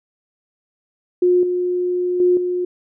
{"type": "tone with level steps", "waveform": "sine", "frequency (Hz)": 358.7, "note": "F4", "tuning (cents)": 46, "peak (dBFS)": [-11, -17, -11, -18], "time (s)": [1.22, 2.65], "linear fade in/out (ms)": 5, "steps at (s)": [1.43, 2.2, 2.37], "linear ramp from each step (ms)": 2, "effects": []}